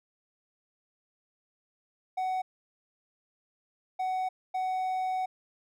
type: tone bursts at uneven times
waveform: triangle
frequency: 747 Hz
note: F#5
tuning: 16 cents sharp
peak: -26 dBFS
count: 3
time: 2.17-2.42 / 3.99-4.29 / 4.54-5.26 s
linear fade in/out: 10 ms
effects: none